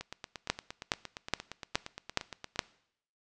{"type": "two click trains", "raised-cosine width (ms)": 0.2, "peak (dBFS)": [-22, -9], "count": [23, 6], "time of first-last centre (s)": [[0.01, 2.559], [0.5, 2.592]], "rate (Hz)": [8.63, 2.39], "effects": ["noise-tail reverb RT60 0.7 s tail -21 dB re dry", "resampled to 22050 Hz"]}